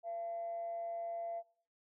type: tone with amplitude modulation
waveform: sine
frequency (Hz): 680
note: F5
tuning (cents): -46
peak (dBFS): -36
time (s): 0.03-1.43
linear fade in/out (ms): 50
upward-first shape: sine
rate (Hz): 198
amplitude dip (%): 30
effects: noise-tail reverb RT60 0.6 s tail -24 dB re dry + tanh soft clip ceiling -33 dBFS